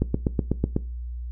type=click train; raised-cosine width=3 ms; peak=-8 dBFS; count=7; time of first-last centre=0.02-0.764 s; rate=8.06 Hz; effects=noise-tail reverb RT60 0.3 s tail -19 dB re dry + added 60 Hz sine -30 dBFS peak until 1.31 s